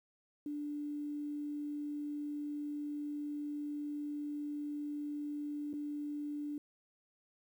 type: tone with dropouts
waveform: sine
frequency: 293.7 Hz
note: D4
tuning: in tune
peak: -37 dBFS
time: 0.46-6.58 s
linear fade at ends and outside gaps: 2 ms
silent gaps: 5.731-5.737 s
effects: 11-bit